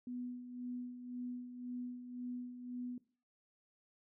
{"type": "tone with tremolo", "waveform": "sine", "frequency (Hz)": 246.9, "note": "B3", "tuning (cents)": 0, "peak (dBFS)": -39, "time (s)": [0.07, 2.98], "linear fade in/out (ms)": 2, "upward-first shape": "sine", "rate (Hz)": 1.9, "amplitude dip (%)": 60, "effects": ["noise-tail reverb RT60 0.4 s tail -19 dB re dry"]}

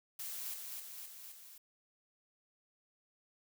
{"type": "noise with echo", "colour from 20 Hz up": "blue", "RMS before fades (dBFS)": -43, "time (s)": [0.19, 0.54], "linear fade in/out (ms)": 5, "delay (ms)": 260, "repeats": 4, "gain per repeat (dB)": -3, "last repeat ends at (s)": 1.58, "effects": []}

